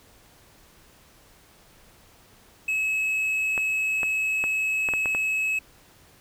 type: tone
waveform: triangle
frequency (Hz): 2577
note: E7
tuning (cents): -40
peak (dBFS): -21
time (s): 2.68-5.59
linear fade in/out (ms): 5
type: clicks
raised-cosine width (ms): 0.5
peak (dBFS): -16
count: 7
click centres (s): 3.578 / 4.032 / 4.44 / 4.888 / 4.937 / 5.058 / 5.149
effects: pink hiss -55 dBFS RMS until 6.2 s